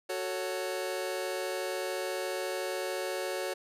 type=chord; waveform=sawtooth; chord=F# minor; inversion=none; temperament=just; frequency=370 / 444 / 555 Hz; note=F#4 / A4 / C#5; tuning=0 / +16 / +2 cents; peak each=-32 / -35 / -31 dBFS; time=0.09-3.54 s; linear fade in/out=10 ms; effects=resampled to 32000 Hz